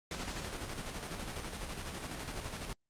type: noise with tremolo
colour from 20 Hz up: pink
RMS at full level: -39 dBFS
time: 0.11-2.73 s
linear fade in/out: 2 ms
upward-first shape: square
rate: 12 Hz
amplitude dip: 35%
effects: low-pass 9000 Hz 12 dB/octave + Opus 48 kbps